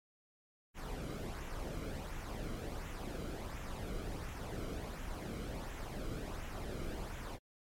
brown noise with flanger, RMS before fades -42 dBFS, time 0.74-7.39 s, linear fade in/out 50 ms, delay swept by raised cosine 0.21 to 1.15 ms, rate 1.4 Hz, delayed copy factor -0.55, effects MP3 64 kbps

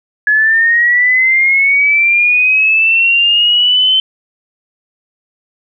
sine linear sweep, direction up, 1693 to 3082 Hz, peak -7 dBFS, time 0.27-4 s, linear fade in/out 2 ms, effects none

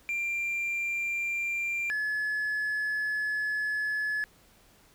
triangle tone pair in turn, 2376 / 1709.9 Hz, D7 / A6, +20 / -50 cents, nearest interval tritone, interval 570 cents, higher first, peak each -26 / -25 dBFS, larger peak second, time 0.09-1.9 / 1.9-4.24 s, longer second, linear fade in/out 0 ms, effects tanh soft clip ceiling -22 dBFS + pink hiss -60 dBFS RMS until 4.94 s

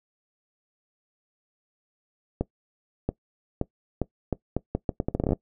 accelerating click train, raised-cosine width 2 ms, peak -11 dBFS, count 18, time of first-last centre 2.41-5.332 s, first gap 680 ms, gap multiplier 0.77, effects noise-tail reverb RT60 0.1 s tail -20 dB re dry

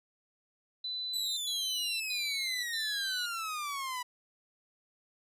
sine tone bursts, 4000 Hz, B7, 21 cents sharp, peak -34 dBFS, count 4, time 0.84-3.26 s, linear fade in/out 5 ms, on 530 ms, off 100 ms
sawtooth exponential sweep, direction down, 4036 to 977 Hz, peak -31 dBFS, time 1.13-4.03 s, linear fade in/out 10 ms
effects resampled to 32000 Hz

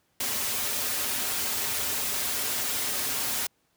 white noise with comb filter, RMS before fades -29 dBFS, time 0.2-3.47 s, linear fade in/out 5 ms, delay 6 ms, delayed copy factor -0.65, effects pink hiss -70 dBFS RMS until 3.76 s + high-pass 80 Hz 12 dB/octave

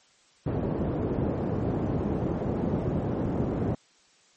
pink band-pass noise, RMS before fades -28 dBFS, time 0.46-3.75 s, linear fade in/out 5 ms, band 100 to 460 Hz, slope 12 dB/octave, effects white hiss -61 dBFS RMS until 4.36 s + MP3 32 kbps

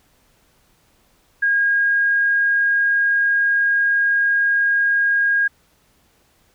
sine tone, 1629 Hz, G#6, 34 cents flat, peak -14 dBFS, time 1.42-5.48 s, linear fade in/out 10 ms, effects pink hiss -59 dBFS RMS until 6.54 s

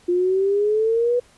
sine exponential sweep, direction up, 349.2 to 493.9 Hz, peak -16 dBFS, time 0.08-1.2 s, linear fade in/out 10 ms, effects pink hiss -54 dBFS RMS until 1.37 s + resampled to 24000 Hz

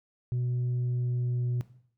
sine tone with pitch glide, 123.47 to 122.48 Hz, B2 to B2, 0 to -14 cents, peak -24 dBFS, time 0.32-1.61 s, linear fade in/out 0 ms, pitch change -14 cents, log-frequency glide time 0.74-1.48 s, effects noise-tail reverb RT60 0.6 s tail -18 dB re dry + tanh soft clip ceiling -25 dBFS

